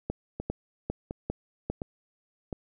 two click trains, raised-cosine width 2 ms, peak -16 / -20 dBFS, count 5 / 4, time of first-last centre 0.1-1.7 / 0.4-2.528 s, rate 2.5 / 1.41 Hz, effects none

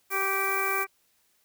harmonic tone, 389.1 Hz, G4, 13 cents flat, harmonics 1 / 2 / 3 / 4 / 5 / 6, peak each -33 / -36 / -30 / -34 / -37 / -30 dBFS, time 0.1-0.87 s, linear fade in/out 50 ms
violet noise, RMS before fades -35 dBFS, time 0.1-0.85 s, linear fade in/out 20 ms
effects white hiss -68 dBFS RMS until 1.44 s

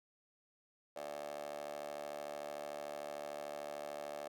15% pulse tone with high-pass filter, 73.42 Hz, D2, in tune, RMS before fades -45 dBFS, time 0.96-4.28 s, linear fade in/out 5 ms, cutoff 550 Hz, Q 9.3, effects none

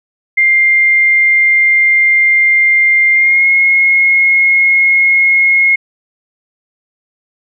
sine tone with pitch glide, 2100 to 2159 Hz, C7 to C#7, +6 to -46 cents, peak -6 dBFS, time 0.37-5.76 s, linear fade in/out 10 ms, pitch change +48 cents, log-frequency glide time 3.12-3.47 s, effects none

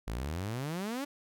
sawtooth exponential sweep, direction up, 50.8 to 293.7 Hz, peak -30 dBFS, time 0.07-1.05 s, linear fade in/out 10 ms, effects none

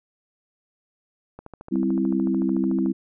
click train, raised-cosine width 1 ms, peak -25 dBFS, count 21, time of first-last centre 1.39-2.861 s, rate 13.6 Hz
sine chord, C major, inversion second, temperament equal, 196 / 261.6 / 329.6 Hz, G3 / C4 / E4, 0 / 0 / 0 cents, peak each -24 dBFS, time 1.71-2.93 s, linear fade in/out 20 ms
effects none

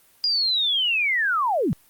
sine linear sweep, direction down, 4910 to 123.47 Hz, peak -19 dBFS, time 0.24-1.73 s, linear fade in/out 0 ms, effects white hiss -57 dBFS RMS until 1.89 s + Opus 32 kbps

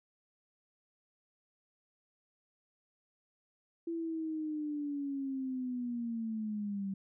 sine linear sweep, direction down, 336.3 to 192.4 Hz, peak -34 dBFS, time 3.87-6.94 s, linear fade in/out 5 ms, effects none

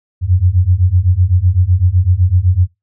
sine beating tone pair, 86.6 / 94.5 Hz, F2 / F#2, -14 / +37 cents, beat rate 7.9 Hz, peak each -12 / -11 dBFS, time 0.21-2.68 s, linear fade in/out 50 ms, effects noise-tail reverb RT60 0.2 s tail -22 dB re dry

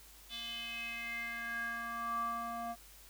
square tone with band-pass filter sweep, 233.1 Hz, A#3, in tune, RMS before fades -40 dBFS, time 0.29-2.76 s, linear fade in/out 50 ms, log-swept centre 3500 to 840 Hz, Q 6.5, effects added 50 Hz sine -60 dBFS peak until 3.09 s + white hiss -58 dBFS RMS until 3.09 s

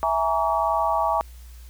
sine chord, A# half-diminished seventh, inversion second, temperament equal with one note detuned, 659.3 / 830.6 / 932.3 / 1136.6 Hz, E5 / G#5 / A#5 / C#6, 0 / 0 / 0 / +43 cents, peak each -25 dBFS, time 0.03-1.21 s, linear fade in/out 0 ms, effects added 60 Hz sine -40 dBFS peak until 1.69 s + white hiss -54 dBFS RMS until 1.69 s

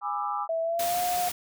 sine chord, E dominant seventh, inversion first, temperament just, 824.1 / 988.9 / 1186.7 / 1318.5 Hz, G#5 / B5 / D6 / E6, -14 / +2 / +18 / 0 cents, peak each -31 / -36 / -31 / -36 dBFS, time 0.01-0.48 s, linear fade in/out 50 ms
sine tone with pitch glide, 656 to 715.4 Hz, E5 to F5, -9 to +41 cents, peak -25 dBFS, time 0.49-1.29 s, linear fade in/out 5 ms, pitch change +150 cents, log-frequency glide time 0.62-1.01 s
white noise, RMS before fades -33 dBFS, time 0.79-1.32 s, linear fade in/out 5 ms
effects none

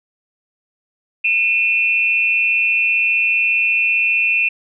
sine tone pair together, 2456 / 2671 Hz, D#7 / E7, -23 / +22 cents, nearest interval minor second, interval 145 cents, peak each -16 dBFS, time 1.24-4.49 s, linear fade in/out 10 ms, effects none

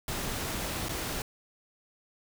pink noise with dropouts, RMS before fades -34 dBFS, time 0.08-1.22 s, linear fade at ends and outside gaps 2 ms, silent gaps 0.886-0.892 s, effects none

